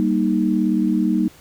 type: chord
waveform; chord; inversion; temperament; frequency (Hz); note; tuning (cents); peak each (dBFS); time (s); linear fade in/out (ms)
sine; Eb major; first; just; 194.45 / 233.3 / 311.1; G3 / Bb3 / Eb4; -14 / +2 / 0; -20; 0-1.28; 0
effects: pink hiss -48 dBFS RMS until 1.4 s